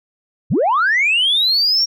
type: linear sweep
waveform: sine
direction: up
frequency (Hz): 76 to 5630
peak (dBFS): -11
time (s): 0.5-1.86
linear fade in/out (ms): 20
effects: tanh soft clip ceiling -9 dBFS